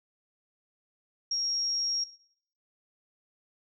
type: tone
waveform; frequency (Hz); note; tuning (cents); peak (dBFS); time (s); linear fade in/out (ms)
sine; 5588; F8; 0; -27; 1.31-2.04; 5
effects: noise-tail reverb RT60 0.6 s tail -17 dB re dry